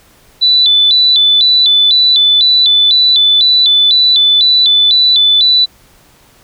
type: tone with vibrato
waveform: sine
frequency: 3729 Hz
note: A#7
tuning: in tune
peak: -5 dBFS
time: 0.41-5.66 s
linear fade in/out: 20 ms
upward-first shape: square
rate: 2 Hz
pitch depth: 110 cents each way
effects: pink hiss -46 dBFS RMS until 6.43 s